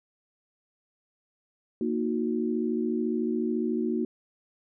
sine chord, D# minor, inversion second, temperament equal with one note detuned, 233.1 / 311.1 / 365.1 Hz, A#3 / D#4 / F#4, 0 / 0 / -23 cents, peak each -28 / -31 / -30 dBFS, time 1.81-4.05 s, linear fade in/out 2 ms, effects none

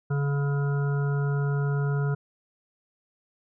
harmonic tone, 141.7 Hz, C#3, 38 cents sharp, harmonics 1 / 3 / 5 / 7 / 9 / 10, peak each -23 / -34 / -42 / -44 / -44 / -39 dBFS, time 0.1-2.15 s, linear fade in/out 10 ms, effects none

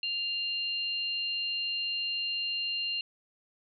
sine tone pair together, 2794 / 4186 Hz, F7 / C8, 0 / 0 cents, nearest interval perfect fifth, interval 700 cents, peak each -31 / -35 dBFS, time 0.03-3.01 s, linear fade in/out 2 ms, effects none

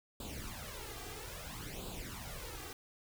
pink noise with flanger, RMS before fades -45 dBFS, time 0.2-2.73 s, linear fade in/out 2 ms, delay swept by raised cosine 0.25 to 2.55 ms, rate 0.6 Hz, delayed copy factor +0.75, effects none

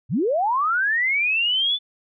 sine linear sweep, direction up, 92.5 to 3520 Hz, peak -18 dBFS, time 0.09-1.79 s, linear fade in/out 50 ms, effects none

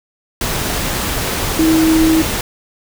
sine tone in noise, 320.1 Hz, D#4, 49 cents sharp, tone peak -9 dBFS, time 1.59-2.22 s, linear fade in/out 2 ms, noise pink, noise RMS -19 dBFS, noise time 0.41-2.41 s, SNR +7 dB, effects none

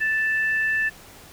sine tone pair together, 1760 / 2644 Hz, A6 / E7, 0 / +5 cents, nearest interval perfect fifth, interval 705 cents, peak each -20 / -31 dBFS, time 0-0.9 s, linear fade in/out 20 ms, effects pink hiss -46 dBFS RMS until 1.32 s

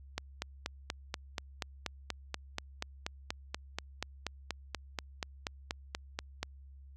click train, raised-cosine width 0.2 ms, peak -17 dBFS, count 27, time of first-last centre 0.18-6.43 s, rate 4.16 Hz, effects added 68 Hz sine -50 dBFS peak until 6.96 s

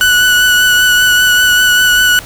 30% pulse tone with vibrato, 1480 Hz, F#6, in tune, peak -4 dBFS, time 0.01-2.19 s, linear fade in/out 0 ms, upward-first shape triangle, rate 5.1 Hz, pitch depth 20 cents each way, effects added 50 Hz sine -34 dBFS peak until 2.25 s + pink hiss -31 dBFS RMS until 2.25 s

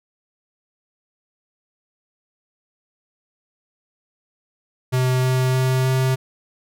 square tone with pitch steps, 128.1 / 128.92 / 129.74 / 130.57 Hz, C3 / C3 / C3 / C3, -36 / -25 / -14 / -3 cents, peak -17 dBFS, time 4.92-6.16 s, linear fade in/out 20 ms, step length 310 ms, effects none

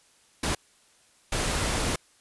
pink noise bursts at uneven times, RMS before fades -27 dBFS, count 2, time 0.43-0.55 / 1.32-1.96 s, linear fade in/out 5 ms, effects white hiss -61 dBFS RMS until 2.2 s + resampled to 24000 Hz

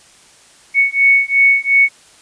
sine beating tone pair, 2217 / 2219.8 Hz, C#7 / C#7, 0 / +2 cents, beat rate 2.8 Hz, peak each -12 dBFS, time 0.74-1.89 s, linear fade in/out 50 ms, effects white hiss -46 dBFS RMS until 2.21 s + resampled to 22050 Hz

